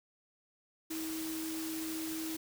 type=tone in noise; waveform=sine; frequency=320 Hz; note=D#4; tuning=49 cents sharp; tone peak=-37 dBFS; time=0.9-2.37 s; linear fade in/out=10 ms; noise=white; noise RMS=-43 dBFS; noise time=0.9-2.37 s; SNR=+3 dB; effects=none